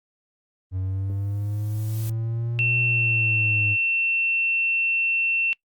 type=linear two-way sweep; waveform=triangle; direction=up then down; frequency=92.5 to 121.5 to 103.3 Hz; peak=-22 dBFS; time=0.71-3.77 s; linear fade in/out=50 ms; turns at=2.8 s
type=noise with exponential growth; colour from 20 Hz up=blue; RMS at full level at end=-37 dBFS; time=0.85-2.1 s; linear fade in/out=5 ms; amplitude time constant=270 ms
type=tone; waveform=sine; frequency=2700 Hz; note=E7; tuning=41 cents sharp; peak=-20 dBFS; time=2.59-5.53 s; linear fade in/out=0 ms
effects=noise-tail reverb RT60 0.1 s tail -24 dB re dry + Opus 32 kbps